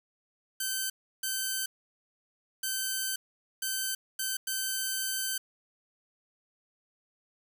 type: tone bursts at uneven times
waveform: 5% pulse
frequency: 1542 Hz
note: G6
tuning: 29 cents flat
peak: -19 dBFS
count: 6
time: 0.6-0.9 / 1.23-1.66 / 2.63-3.16 / 3.62-3.95 / 4.19-4.37 / 4.47-5.38 s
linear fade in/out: 5 ms
effects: none